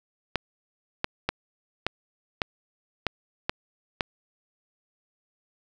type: clicks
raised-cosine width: 0.3 ms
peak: -8 dBFS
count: 8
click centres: 0.357 / 1.044 / 1.29 / 1.866 / 2.418 / 3.067 / 3.495 / 4.008 s
effects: none